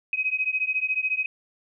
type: beating tone pair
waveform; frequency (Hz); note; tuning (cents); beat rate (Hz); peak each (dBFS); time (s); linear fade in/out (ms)
sine; 2521 / 2535; D#7 / D#7; +22 / +32; 14; -26; 0.13-1.26; 2
effects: none